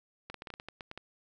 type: clicks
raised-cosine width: 0.3 ms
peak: -26 dBFS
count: 11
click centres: 0.3 / 0.343 / 0.421 / 0.472 / 0.503 / 0.539 / 0.599 / 0.686 / 0.808 / 0.914 / 0.976 s
effects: none